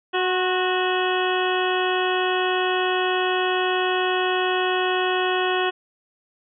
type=harmonic tone with a mistuned harmonic; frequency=368.7 Hz; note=F#4; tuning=6 cents flat; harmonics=1 / 2 / 3 / 4 / 5 / 7 / 8 / 9; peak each=-23 / -26 / -28 / -29 / -30 / -31 / -32 / -33 dBFS; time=0.13-5.71 s; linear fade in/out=20 ms; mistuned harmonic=3; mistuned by=-32 cents; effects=none